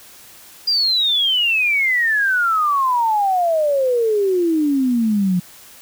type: exponential sweep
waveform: sine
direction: down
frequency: 4869 to 175 Hz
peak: -14 dBFS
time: 0.67-5.4 s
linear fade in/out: 10 ms
effects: white hiss -43 dBFS RMS until 5.81 s